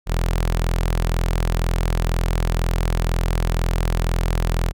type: tone with notch filter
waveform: sawtooth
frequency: 42.04 Hz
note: E1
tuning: 35 cents sharp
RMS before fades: -20 dBFS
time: 0.06-4.73 s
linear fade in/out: 50 ms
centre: 270 Hz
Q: 1.9
effects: none